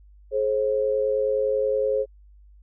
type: tone pair together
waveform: sine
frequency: 424.6 / 535 Hz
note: G#4 / C5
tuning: +38 / +38 cents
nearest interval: major third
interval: 400 cents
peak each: -24 / -22 dBFS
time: 0.31-2.06 s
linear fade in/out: 50 ms
effects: added 50 Hz sine -48 dBFS peak until 2.62 s